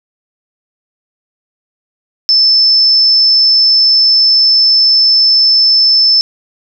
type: tone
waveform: sine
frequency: 5274 Hz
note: E8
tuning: in tune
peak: -5 dBFS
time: 2.29-6.21 s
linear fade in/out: 0 ms
effects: none